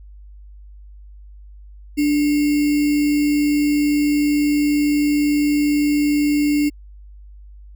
sine tone with sample-and-hold, 293.7 Hz, D4, in tune, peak -14 dBFS, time 1.97-6.7 s, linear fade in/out 20 ms, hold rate 2450 Hz, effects added 50 Hz sine -38 dBFS peak until 7.75 s

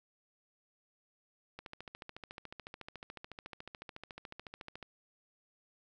click train, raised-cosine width 0.3 ms, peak -29 dBFS, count 46, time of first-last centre 1.59-4.827 s, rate 13.9 Hz, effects none

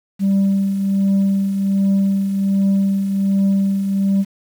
sine tone with tremolo, 196 Hz, G3, in tune, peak -9 dBFS, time 0.19-4.25 s, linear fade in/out 50 ms, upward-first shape triangle, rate 1.3 Hz, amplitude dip 60%, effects tanh soft clip ceiling -11 dBFS + 7-bit

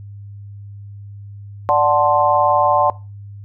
sine chord, D dominant seventh, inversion none, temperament equal, 587.3 / 740 / 880 / 1046.5 Hz, D5 / F#5 / A5 / C6, 0 / 0 / 0 / 0 cents, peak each -17 dBFS, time 1.69-2.9 s, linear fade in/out 0 ms, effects noise-tail reverb RT60 0.3 s tail -20 dB re dry + added 101 Hz sine -32 dBFS peak until 3.44 s

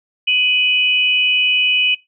sine tone pair together, 2510 / 2960 Hz, D#7 / F#7, +15 / 0 cents, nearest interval minor third, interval 285 cents, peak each -15 dBFS, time 0.27-1.95 s, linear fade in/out 10 ms, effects noise-tail reverb RT60 0.2 s tail -20 dB re dry

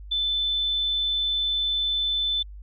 sine tone, 3520 Hz, A7, in tune, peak -22 dBFS, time 0.11-2.43 s, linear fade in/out 10 ms, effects added 50 Hz sine -38 dBFS peak until 2.62 s

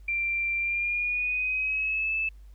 sine tone with pitch glide, 2363 to 2622 Hz, D7 to E7, +10 to -10 cents, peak -25 dBFS, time 0.08-2.29 s, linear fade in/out 5 ms, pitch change +180 cents, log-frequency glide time 0.57-2.14 s, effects added 50 Hz sine -45 dBFS peak until 2.54 s + pink hiss -68 dBFS RMS until 2.54 s

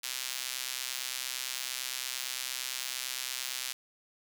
sawtooth tone with high-pass filter, 128.8 Hz, C3, 27 cents flat, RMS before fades -37 dBFS, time 0.03-3.73 s, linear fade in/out 10 ms, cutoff 3400 Hz, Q 0.76, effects none

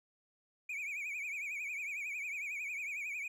triangle tone with vibrato, 2357 Hz, D7, 6 cents sharp, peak -36 dBFS, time 0.69-3.28 s, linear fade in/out 5 ms, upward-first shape triangle, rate 11 Hz, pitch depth 140 cents each way, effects none

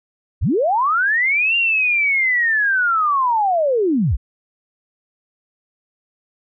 sine linear two-way sweep, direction up then down, 38.89 to 2801 to 38.89 Hz, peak -14 dBFS, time 0.41-4.17 s, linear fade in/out 20 ms, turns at 1.56 s, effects none

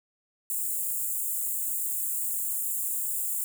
white high-pass noise, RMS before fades -30 dBFS, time 0.5-3.44 s, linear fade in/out 0 ms, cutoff 7100 Hz, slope 96 dB/octave, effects none

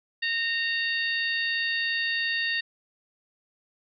harmonic tone with a mistuned harmonic, 923 Hz, A#5, 17 cents flat, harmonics 2 / 3 / 4 / 5, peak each -27 / -31 / -33 / -35 dBFS, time 0.22-2.61 s, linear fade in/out 10 ms, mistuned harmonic 5, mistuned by -24 cents, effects none

